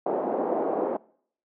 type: band-pass noise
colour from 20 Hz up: white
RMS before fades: -27 dBFS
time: 0.06-0.97 s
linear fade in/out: 5 ms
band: 270 to 710 Hz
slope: 24 dB/octave
effects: noise-tail reverb RT60 0.6 s tail -23 dB re dry